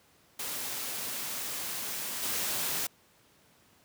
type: noise with level steps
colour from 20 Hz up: white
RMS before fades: -36 / -32 dBFS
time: 0.39-2.87 s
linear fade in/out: 5 ms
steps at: 2.22 s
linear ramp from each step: 10 ms
effects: pink hiss -63 dBFS RMS until 3.84 s + high-pass 100 Hz 12 dB/octave